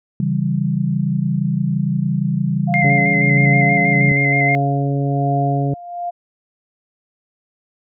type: chord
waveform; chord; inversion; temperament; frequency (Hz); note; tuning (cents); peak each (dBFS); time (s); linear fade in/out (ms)
sine; C# diminished; none; equal; 138.59 / 164.81 / 196; C#3 / E3 / G3; 0 / 0 / 0; -20; 0.2-4.12; 2
type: tone with tremolo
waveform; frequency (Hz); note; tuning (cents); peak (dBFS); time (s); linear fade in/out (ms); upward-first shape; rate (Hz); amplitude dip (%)
sine; 700; F5; +4; -18; 2.67-6.11; 20; sine; 1.2; 80
type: tone with vibrato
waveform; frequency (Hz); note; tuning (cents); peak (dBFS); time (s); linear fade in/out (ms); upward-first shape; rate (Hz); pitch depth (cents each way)
sine; 2086; C7; -6; -15; 2.74-4.55; 0; square; 6.3; 25
type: harmonic tone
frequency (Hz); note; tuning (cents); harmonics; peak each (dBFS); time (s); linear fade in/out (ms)
140; C#3; +18; 1 / 2 / 3 / 4; -17 / -23 / -27 / -29; 2.84-5.74; 2
effects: none